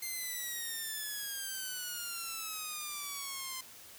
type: exponential sweep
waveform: 5% pulse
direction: down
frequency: 2107 to 1034 Hz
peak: -27 dBFS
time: 0.02-3.61 s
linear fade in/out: 5 ms
effects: white hiss -53 dBFS RMS until 3.98 s